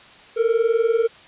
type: tone pair together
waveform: triangle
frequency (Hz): 447.2 / 467.4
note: A4 / A#4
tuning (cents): +28 / +5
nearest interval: minor second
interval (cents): 77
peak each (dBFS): -17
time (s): 0.36-1.08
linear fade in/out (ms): 20
effects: white hiss -46 dBFS RMS until 1.27 s + resampled to 8000 Hz